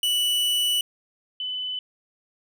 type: tone pair in turn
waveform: 45% pulse / sine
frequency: 2960 / 3008 Hz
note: F#7 / F#7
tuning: 0 / +28 cents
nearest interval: unison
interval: 28 cents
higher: second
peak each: -20 / -27 dBFS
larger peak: first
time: 0.03-0.81 / 1.4-1.79 s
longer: first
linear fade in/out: 2 ms
effects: none